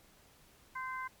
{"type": "harmonic tone", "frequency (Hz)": 517, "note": "C5", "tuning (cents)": -21, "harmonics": [2, 3, 4], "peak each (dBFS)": [-39, -43, -45], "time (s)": [0.75, 1.08], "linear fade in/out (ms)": 10, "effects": ["pink hiss -63 dBFS RMS until 1.2 s", "MP3 96 kbps"]}